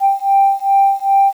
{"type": "beating tone pair", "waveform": "sine", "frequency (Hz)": [786, 788.5], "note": ["G5", "G5"], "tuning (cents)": [4, 10], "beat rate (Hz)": 2.5, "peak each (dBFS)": -12, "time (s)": [0, 1.33], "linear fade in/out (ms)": 50, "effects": ["tanh soft clip ceiling -3 dBFS", "7-bit"]}